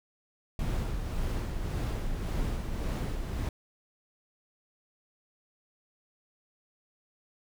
brown noise with tremolo, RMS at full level -30 dBFS, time 0.59-3.49 s, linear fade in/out 2 ms, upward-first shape sine, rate 1.8 Hz, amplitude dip 40%, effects none

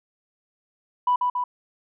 sine tone with echo, 987.8 Hz, B5, in tune, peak -16 dBFS, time 1.07-1.16 s, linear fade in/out 5 ms, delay 140 ms, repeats 2, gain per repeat -3 dB, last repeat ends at 1.44 s, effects tanh soft clip ceiling -13 dBFS

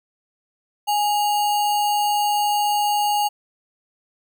sine tone with sample-and-hold, 828 Hz, G#5, 5 cents flat, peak -17 dBFS, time 0.87-3.29 s, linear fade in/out 20 ms, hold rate 3675 Hz, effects none

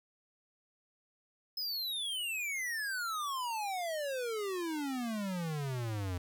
square exponential sweep, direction down, 5160 to 86.8 Hz, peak -35 dBFS, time 1.57-6.18 s, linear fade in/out 5 ms, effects none

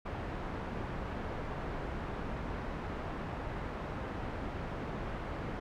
pink low-pass noise, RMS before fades -39 dBFS, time 0.05-5.6 s, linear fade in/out 10 ms, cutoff 1500 Hz, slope 12 dB/octave, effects none

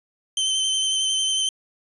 sawtooth tone with vibrato, 3093 Hz, G7, 24 cents flat, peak -17 dBFS, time 0.37-1.49 s, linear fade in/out 2 ms, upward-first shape square, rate 11 Hz, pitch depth 16 cents each way, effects resampled to 24000 Hz

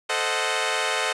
10% pulse chord, A diminished seventh, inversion none, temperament equal with one note detuned, 440 / 521.4 / 622.3 / 740 Hz, A4 / C5 / Eb5 / Gb5, 0 / -6 / 0 / 0 cents, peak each -20 dBFS, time 0.09-1.13 s, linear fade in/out 10 ms, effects resampled to 22050 Hz

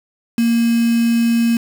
sine tone with quantisation, 232.4 Hz, A#3, 5 cents flat, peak -12 dBFS, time 0.38-1.57 s, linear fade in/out 2 ms, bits 4, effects none

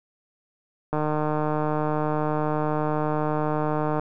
click train, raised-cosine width 1 ms, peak -12 dBFS, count 467, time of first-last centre 0.93-3.996 s, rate 152 Hz, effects none

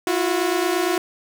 sawtooth tone pair together, 334.6 / 363.3 Hz, E4 / F#4, +26 / -32 cents, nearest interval minor second, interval 142 cents, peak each -19 / -17 dBFS, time 0.07-0.98 s, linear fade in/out 2 ms, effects none

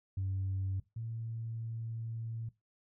sine tone pair in turn, 95.8 / 113.93 Hz, G2 / A#2, -39 / -39 cents, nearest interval minor third, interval 300 cents, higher second, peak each -31 / -37 dBFS, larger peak first, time 0.17-0.8 / 0.96-2.49 s, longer second, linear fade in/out 5 ms, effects noise-tail reverb RT60 0.2 s tail -18 dB re dry + tanh soft clip ceiling -29 dBFS

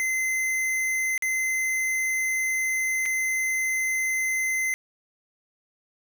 square tone with dropouts, 2061 Hz, C7, 27 cents flat, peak -24 dBFS, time 0-4.74 s, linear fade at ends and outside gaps 0 ms, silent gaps 1.178-1.223 / 3.056-3.06 s, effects none

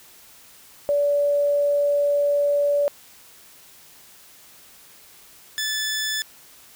sine / 15% pulse tone pair in turn, 576 / 1741.1 Hz, D5 / A6, -34 / -19 cents, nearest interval octave + perfect fifth, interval 1915 cents, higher second, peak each -17 dBFS, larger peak neither, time 0.89-2.88 / 5.58-6.22 s, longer first, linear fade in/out 0 ms, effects white hiss -49 dBFS RMS until 6.75 s

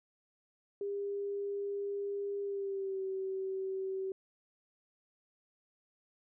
sine tone with pitch glide, 402.1 to 382.4 Hz, G4 to G4, +44 to -43 cents, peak -34 dBFS, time 0.81-4.12 s, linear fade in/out 2 ms, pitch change -87 cents, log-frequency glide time 2.42-3.02 s, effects none

